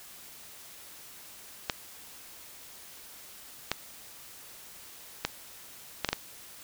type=clicks; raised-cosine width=0.2 ms; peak=-9 dBFS; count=6; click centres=1.698 / 3.716 / 5.25 / 6.047 / 6.089 / 6.13 s; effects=white hiss -49 dBFS RMS until 6.63 s